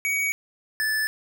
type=tone pair in turn; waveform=square; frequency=2255 / 1743.8 Hz; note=C#7 / A6; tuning=+29 / -16 cents; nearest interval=major third; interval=445 cents; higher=first; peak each=-23 dBFS; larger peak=neither; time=0.05-0.32 / 0.8-1.07 s; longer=neither; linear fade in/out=0 ms; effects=none